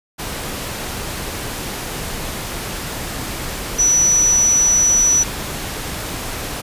sine tone in noise, 5920 Hz, F#8, in tune, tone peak -11 dBFS, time 3.78-5.24 s, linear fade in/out 20 ms, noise pink, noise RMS -26 dBFS, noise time 0.18-6.62 s, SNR +12 dB, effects resampled to 32000 Hz

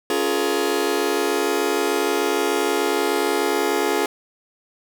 sawtooth chord, Bb minor seventh, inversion first, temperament just, 279.7 / 349.6 / 419.5 / 466.2 Hz, Db4 / F4 / Ab4 / Bb4, +16 / +2 / +17 / 0 cents, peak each -23 / -20 / -18 / -24 dBFS, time 0.1-4.06 s, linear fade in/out 2 ms, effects none

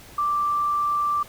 sine tone, 1174.7 Hz, D6, in tune, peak -20 dBFS, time 0.18-1.23 s, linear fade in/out 5 ms, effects pink hiss -46 dBFS RMS until 1.28 s

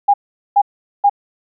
sine tone bursts, 810 Hz, G#5, 43 cents flat, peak -7 dBFS, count 3, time 0.08-1.097 s, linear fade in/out 10 ms, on 59 ms, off 420 ms, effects none

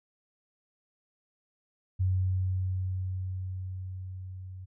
sine tone with level ramp, 93.1 Hz, F#2, 11 cents sharp, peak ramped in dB -23 to -40 dBFS, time 1.99-4.66 s, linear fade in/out 20 ms, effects none

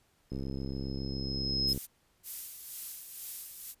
sine tone with exponential growth, 5140 Hz, E8, 45 cents flat, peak -25 dBFS, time 0.3-1.73 s, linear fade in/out 1 ms, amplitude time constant 310 ms
click train, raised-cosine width 3 ms, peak -25 dBFS, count 99, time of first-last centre 0.32-1.776 s, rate 67.3 Hz
violet noise, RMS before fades -39 dBFS, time 1.67-1.87 s, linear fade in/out 20 ms
violet noise with tremolo, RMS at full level -37 dBFS, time 2.23-3.75 s, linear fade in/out 50 ms, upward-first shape sine, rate 2.1 Hz, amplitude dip 50%
effects pink hiss -70 dBFS RMS until 3.8 s + resampled to 32000 Hz

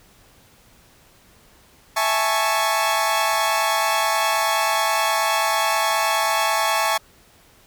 sawtooth chord, A major seventh, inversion second, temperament equal, 659.3 / 830.6 / 880 / 1108.7 Hz, E5 / G#5 / A5 / C#6, 0 / 0 / 0 / 0 cents, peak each -21 / -21 / -20 / -19 dBFS, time 1.96-6.98 s, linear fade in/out 10 ms, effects pink hiss -53 dBFS RMS until 7.66 s

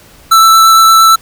square tone with vibrato, 1325 Hz, E6, 9 cents sharp, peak -3 dBFS, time 0.31-1.16 s, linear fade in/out 10 ms, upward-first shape sine, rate 8.7 Hz, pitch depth 9 cents each way, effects pink hiss -40 dBFS RMS until 1.21 s

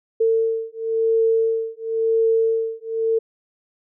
sine beating tone pair, 450 / 450.96 Hz, A4 / A4, +39 / +43 cents, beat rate 0.96 Hz, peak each -20 dBFS, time 0.2-3.19 s, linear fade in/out 10 ms, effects none

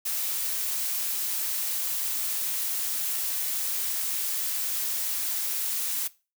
blue noise, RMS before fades -29 dBFS, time 0.05-6.08 s, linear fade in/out 10 ms, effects noise-tail reverb RT60 0.3 s tail -19 dB re dry

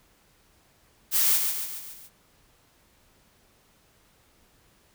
blue noise with echo, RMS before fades -22 dBFS, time 1.11-1.4 s, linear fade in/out 50 ms, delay 140 ms, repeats 5, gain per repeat -5 dB, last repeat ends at 2.1 s, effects pink hiss -62 dBFS RMS until 4.94 s

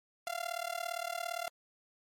sawtooth tone with amplitude modulation, 691 Hz, F5, 19 cents flat, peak -28 dBFS, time 0.27-1.48 s, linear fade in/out 0 ms, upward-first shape sine, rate 37.5 Hz, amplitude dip 95%, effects MP3 64 kbps

